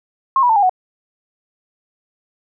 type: tone with pitch steps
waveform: sine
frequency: 1071 / 976.5 / 890.3 / 811.7 / 740 Hz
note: C6 / B5 / A5 / G#5 / F#5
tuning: +40 / -20 / +20 / -40 / 0 cents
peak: -10 dBFS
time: 0.36-0.695 s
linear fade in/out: 2 ms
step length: 67 ms
effects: none